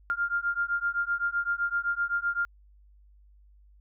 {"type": "beating tone pair", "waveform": "sine", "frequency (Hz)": [1396.9, 1404.7], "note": ["F6", "F6"], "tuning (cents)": [0, 10], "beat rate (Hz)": 7.8, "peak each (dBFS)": -29, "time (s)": [0.1, 2.45], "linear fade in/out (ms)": 0, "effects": ["added 50 Hz sine -54 dBFS peak until 3.8 s"]}